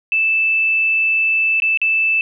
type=tone with dropouts; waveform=sine; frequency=2637 Hz; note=E7; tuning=in tune; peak=-13 dBFS; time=0.12-2.21 s; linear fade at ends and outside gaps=1 ms; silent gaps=1.601-1.621 / 1.774-1.816 s; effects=none